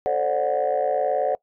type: chord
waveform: sine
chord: D dominant seventh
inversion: second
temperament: just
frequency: 440.5 / 528.6 / 587.3 / 734.2 Hz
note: A4 / C5 / D5 / F#5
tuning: +2 / +18 / 0 / -14 cents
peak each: -27 / -24 / -23 / -23 dBFS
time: 0.06-1.35 s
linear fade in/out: 0 ms
effects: noise-tail reverb RT60 0.1 s tail -23 dB re dry + tanh soft clip ceiling -13 dBFS